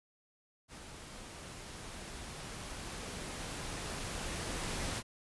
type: noise with level ramp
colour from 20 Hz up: pink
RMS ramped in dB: -50 to -37 dBFS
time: 0.68-5.03 s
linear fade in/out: 50 ms
effects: resampled to 24000 Hz